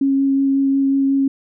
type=tone with vibrato; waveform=sine; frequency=273.2 Hz; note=C#4; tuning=25 cents flat; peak=-13 dBFS; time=0.01-1.28 s; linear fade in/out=5 ms; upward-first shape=sine; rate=5.5 Hz; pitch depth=9 cents each way; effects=none